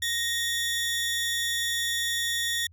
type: tone pair together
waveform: sawtooth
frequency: 1864.7 / 3460 Hz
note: A#6 / A7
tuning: 0 / -30 cents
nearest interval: major seventh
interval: 1070 cents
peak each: -25 / -26 dBFS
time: 0.02-2.67 s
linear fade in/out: 5 ms
effects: added 86 Hz sine -51 dBFS peak until 2.72 s

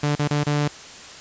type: tone with dropouts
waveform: sawtooth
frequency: 146.83 Hz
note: D3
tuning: in tune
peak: -15 dBFS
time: 0.03-0.68 s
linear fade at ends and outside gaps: 5 ms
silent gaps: 0.154-0.193 / 0.278-0.307 / 0.437-0.466 s
effects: white hiss -40 dBFS RMS until 1.2 s + resampled to 16000 Hz

